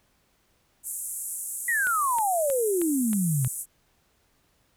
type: band-pass noise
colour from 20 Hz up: white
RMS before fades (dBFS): -34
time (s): 0.83-3.66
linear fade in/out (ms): 50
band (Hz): 7600 to 12000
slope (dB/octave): 48
type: exponential sweep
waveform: sine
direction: down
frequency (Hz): 1975.5 to 122.4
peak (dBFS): -22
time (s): 1.68-3.48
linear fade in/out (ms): 5
type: click train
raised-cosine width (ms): 0.3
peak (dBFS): -22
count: 6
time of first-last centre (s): 1.87-3.447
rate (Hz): 3.17
effects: pink hiss -67 dBFS RMS until 4.76 s